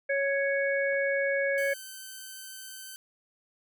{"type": "harmonic tone", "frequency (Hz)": 555, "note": "C#5", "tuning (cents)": 2, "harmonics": [1, 3, 4], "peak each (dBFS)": [-27, -30, -33], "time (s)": [0.09, 1.74], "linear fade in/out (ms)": 10}
{"type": "clicks", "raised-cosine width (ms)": 0.5, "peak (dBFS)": -37, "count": 2, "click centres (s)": [0.927, 0.944]}
{"type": "tone", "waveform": "5% pulse", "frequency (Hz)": 1538, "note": "G6", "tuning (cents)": -33, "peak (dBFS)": -30, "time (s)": [1.58, 2.96], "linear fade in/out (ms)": 0}
{"effects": []}